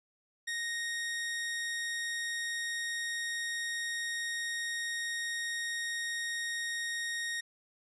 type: tone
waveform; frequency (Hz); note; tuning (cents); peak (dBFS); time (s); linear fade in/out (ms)
sawtooth; 1864.7; A#6; 0; -30; 0.47-7.41; 10
effects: resampled to 24000 Hz